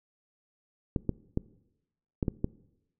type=clicks; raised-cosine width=3 ms; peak=-14 dBFS; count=6; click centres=0.962 / 1.093 / 1.374 / 2.228 / 2.282 / 2.444 s; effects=noise-tail reverb RT60 0.9 s tail -21 dB re dry